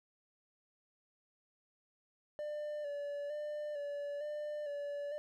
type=tone with vibrato; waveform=triangle; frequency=586 Hz; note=D5; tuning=4 cents flat; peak=-36 dBFS; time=2.39-5.18 s; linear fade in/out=0 ms; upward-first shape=square; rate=1.1 Hz; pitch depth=32 cents each way; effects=none